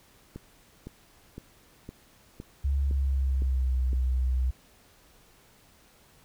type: click train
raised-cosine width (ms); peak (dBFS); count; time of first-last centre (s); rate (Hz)
3; -26; 8; 0.36-3.931; 1.96
type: tone with pitch glide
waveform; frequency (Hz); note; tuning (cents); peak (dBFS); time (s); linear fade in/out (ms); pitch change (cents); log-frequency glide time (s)
sine; 69.3 to 63.55; C#2 to C2; 0 to -50; -23; 2.64-4.51; 10; -150; 2.81-3.79
effects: pink hiss -59 dBFS RMS until 6.24 s